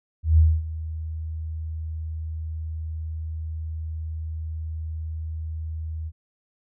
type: tone with ADSR envelope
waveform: sine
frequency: 79.5 Hz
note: D#2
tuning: 38 cents sharp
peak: -11 dBFS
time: 0.23-6.12 s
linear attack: 150 ms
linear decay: 240 ms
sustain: -17 dB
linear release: 49 ms
effects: none